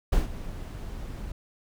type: noise with ADSR envelope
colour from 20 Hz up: brown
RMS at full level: -21 dBFS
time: 0.12-1.32 s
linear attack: 10 ms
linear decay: 140 ms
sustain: -15 dB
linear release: 5 ms
effects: none